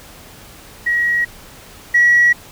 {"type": "tone pair in turn", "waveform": "sine", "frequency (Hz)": [1906, 1923.7], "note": ["A#6", "B6"], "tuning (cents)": [38, -46], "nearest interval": "unison", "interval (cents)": 16, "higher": "second", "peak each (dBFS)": [-13, -7], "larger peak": "second", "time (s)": [[0.86, 1.25], [1.94, 2.33]], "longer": "neither", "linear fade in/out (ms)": 10, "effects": ["tanh soft clip ceiling -4 dBFS", "pink hiss -40 dBFS RMS until 2.51 s"]}